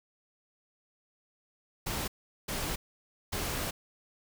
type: noise bursts at uneven times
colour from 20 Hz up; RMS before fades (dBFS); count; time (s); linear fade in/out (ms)
pink; -34; 3; 1.86-2.08 / 2.48-2.76 / 3.32-3.71; 10
effects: none